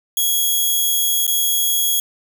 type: tone with dropouts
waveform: 5% pulse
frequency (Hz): 3322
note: G#7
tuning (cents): 0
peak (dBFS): -7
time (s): 0.17-2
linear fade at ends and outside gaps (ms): 2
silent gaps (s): 1.267-1.277
effects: none